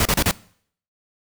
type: noise bursts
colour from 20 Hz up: pink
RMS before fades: -18 dBFS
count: 4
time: 0-0.312 s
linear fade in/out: 2 ms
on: 54 ms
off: 32 ms
effects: noise-tail reverb RT60 0.6 s tail -22 dB re dry